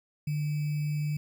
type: tone with sample-and-hold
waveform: sine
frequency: 149.1 Hz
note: D3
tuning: 27 cents sharp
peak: -27 dBFS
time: 0.27-1.17 s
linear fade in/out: 5 ms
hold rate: 2450 Hz
effects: none